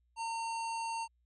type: harmonic tone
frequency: 912 Hz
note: A#5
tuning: 38 cents flat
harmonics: 1 / 3 / 5 / 7 / 9 / 10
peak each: -35 / -45 / -49 / -52 / -54 / -55 dBFS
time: 0.16-1.08 s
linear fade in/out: 50 ms
effects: added 60 Hz sine -70 dBFS peak until 1.25 s